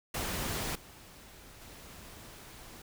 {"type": "noise with level steps", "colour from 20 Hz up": "pink", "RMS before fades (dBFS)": [-35, -53, -50], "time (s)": [0.14, 2.82], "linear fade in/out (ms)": 5, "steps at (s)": [0.75, 1.61], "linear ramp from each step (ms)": 5, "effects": []}